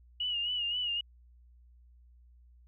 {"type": "tone with vibrato", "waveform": "sine", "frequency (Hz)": 2892, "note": "F#7", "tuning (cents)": -40, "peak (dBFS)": -30, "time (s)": [0.2, 1.01], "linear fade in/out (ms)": 5, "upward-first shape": "sine", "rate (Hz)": 3.8, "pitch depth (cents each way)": 58, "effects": ["added 60 Hz sine -56 dBFS peak until 2.67 s"]}